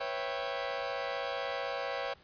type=chord; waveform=sawtooth; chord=C# half-diminished seventh; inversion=third; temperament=equal with one note detuned; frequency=493.9 / 549.6 / 659.3 / 784 Hz; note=B4 / C#5 / E5 / G5; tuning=0 / -15 / 0 / 0 cents; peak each=-37 / -33 / -37 / -36 dBFS; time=0-2.14 s; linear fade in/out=10 ms; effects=pink hiss -60 dBFS RMS until 2.23 s + resampled to 11025 Hz